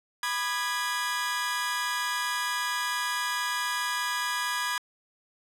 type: chord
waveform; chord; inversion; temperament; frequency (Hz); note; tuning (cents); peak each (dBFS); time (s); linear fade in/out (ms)
sawtooth; G# minor; first; equal with one note detuned; 987.8 / 1212.6 / 1661.2; B5 / D#6 / G#6; 0 / -45 / 0; -28 / -31 / -27; 0.23-4.78; 2
effects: low-pass 12000 Hz 12 dB/octave